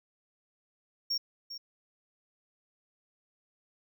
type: tone with echo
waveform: triangle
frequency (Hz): 5530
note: F8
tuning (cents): -18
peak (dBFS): -27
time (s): 1.1-1.18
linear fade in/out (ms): 10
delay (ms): 400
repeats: 1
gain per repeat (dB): -11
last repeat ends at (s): 1.58
effects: none